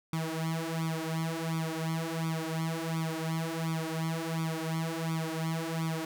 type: tone with flanger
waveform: sawtooth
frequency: 162.2 Hz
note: E3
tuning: 28 cents flat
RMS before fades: -33 dBFS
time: 0.13-6.05 s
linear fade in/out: 2 ms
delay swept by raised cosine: 0.85 to 5.25 ms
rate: 1.4 Hz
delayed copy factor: +0.9
effects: none